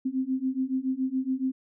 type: beating tone pair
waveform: sine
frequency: 257.7 / 264.8 Hz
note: C4 / C4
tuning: -26 / +21 cents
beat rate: 7.1 Hz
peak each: -29 / -28 dBFS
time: 0.05-1.52 s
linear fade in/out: 10 ms
effects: none